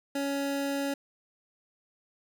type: tone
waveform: 25% pulse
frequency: 279.3 Hz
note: C#4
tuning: 13 cents sharp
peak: -25 dBFS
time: 0.15-0.94 s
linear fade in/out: 5 ms
effects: none